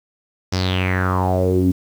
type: tone with low-pass filter sweep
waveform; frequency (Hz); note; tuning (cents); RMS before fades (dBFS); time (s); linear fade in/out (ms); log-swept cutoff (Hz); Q
sawtooth; 92.5; F#2; 0; -18; 0.52-1.72; 10; 5600 to 250; 6.1
effects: 7-bit